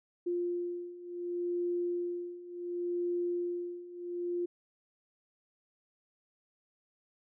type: beating tone pair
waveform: sine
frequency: 350.1 / 350.79 Hz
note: F4 / F4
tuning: +4 / +8 cents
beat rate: 0.69 Hz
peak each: -37 / -34 dBFS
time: 0.26-4.46 s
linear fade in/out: 10 ms
effects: none